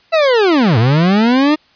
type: linear two-way sweep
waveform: 40% pulse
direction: down then up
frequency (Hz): 671 to 105.9 to 311.3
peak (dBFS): -8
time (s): 0.12-1.56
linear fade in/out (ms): 20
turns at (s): 0.78
effects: white hiss -51 dBFS RMS until 1.75 s + resampled to 11025 Hz